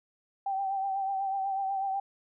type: tone with vibrato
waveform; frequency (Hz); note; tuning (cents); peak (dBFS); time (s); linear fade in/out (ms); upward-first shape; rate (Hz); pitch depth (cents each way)
sine; 779; G5; -11; -28; 0.46-2; 5; triangle; 8.1; 44
effects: none